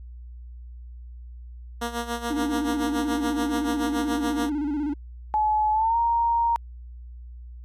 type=tone with tremolo; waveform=10% pulse; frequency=236 Hz; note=A#3; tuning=22 cents sharp; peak=-17 dBFS; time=1.81-4.5 s; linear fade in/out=10 ms; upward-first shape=sine; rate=7 Hz; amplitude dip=75%
type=tone with vibrato; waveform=triangle; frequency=293.7 Hz; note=D4; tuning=in tune; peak=-22 dBFS; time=2.3-4.94 s; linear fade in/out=10 ms; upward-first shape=square; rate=16 Hz; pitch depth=68 cents each way
type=tone with pitch glide; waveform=sine; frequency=855 to 932.4 Hz; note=A5 to A#5; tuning=-50 to 0 cents; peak=-19 dBFS; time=5.34-6.56 s; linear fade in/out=0 ms; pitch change=+150 cents; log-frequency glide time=5.72-5.97 s
effects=added 60 Hz sine -38 dBFS peak until 7.64 s + resampled to 32000 Hz